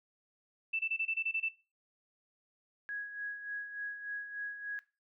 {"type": "tone bursts", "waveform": "sine", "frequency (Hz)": 2656, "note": "E7", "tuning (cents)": 12, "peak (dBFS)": -30, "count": 9, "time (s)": [0.73, 1.49], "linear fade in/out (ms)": 10, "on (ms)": 64, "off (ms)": 23}
{"type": "tone with tremolo", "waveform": "sine", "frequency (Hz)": 1661.2, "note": "G#6", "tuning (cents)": 0, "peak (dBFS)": -35, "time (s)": [2.89, 4.79], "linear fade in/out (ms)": 0, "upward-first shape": "sine", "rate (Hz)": 3.4, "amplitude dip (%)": 60}
{"effects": ["noise-tail reverb RT60 0.3 s tail -18 dB re dry"]}